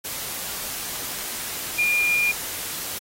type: tone in noise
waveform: sine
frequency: 2415 Hz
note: D7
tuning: 48 cents sharp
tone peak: -18 dBFS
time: 1.78-2.32 s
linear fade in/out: 10 ms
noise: white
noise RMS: -31 dBFS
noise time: 0.04-2.99 s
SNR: +10 dB
effects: AAC 48 kbps